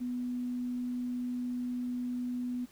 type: tone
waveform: sine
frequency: 246.9 Hz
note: B3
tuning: in tune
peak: -32 dBFS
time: 0-2.66 s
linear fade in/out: 20 ms
effects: pink hiss -60 dBFS RMS until 2.71 s